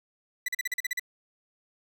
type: tone bursts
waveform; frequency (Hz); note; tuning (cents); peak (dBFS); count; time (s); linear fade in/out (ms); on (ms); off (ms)
40% pulse; 1981; B6; +5; -26; 9; 0.46-0.996; 5; 24; 40
effects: none